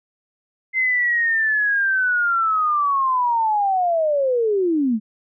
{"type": "linear sweep", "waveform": "sine", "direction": "down", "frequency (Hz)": [2080, 205.5], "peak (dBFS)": -16, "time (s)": [0.73, 5], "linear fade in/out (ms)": 50, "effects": []}